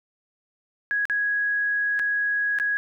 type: tone with dropouts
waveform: sine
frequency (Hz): 1662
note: G#6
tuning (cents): +1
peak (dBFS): -21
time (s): 0.91-2.77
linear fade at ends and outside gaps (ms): 0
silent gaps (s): 1.054-1.098 / 1.992-1.996 / 2.587-2.599
effects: none